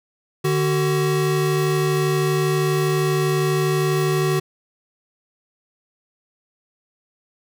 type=tone pair together; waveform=square; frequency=149.86 / 377.1 Hz; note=D3 / F#4; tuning=+35 / +33 cents; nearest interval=octave + major third; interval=1598 cents; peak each=-21 dBFS; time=0.44-4.4 s; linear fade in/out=10 ms; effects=none